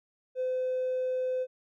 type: tone with hard clipping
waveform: sine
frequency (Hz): 511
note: C5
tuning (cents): -41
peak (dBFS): -28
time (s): 0.35-1.47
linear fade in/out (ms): 50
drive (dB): 1
effects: none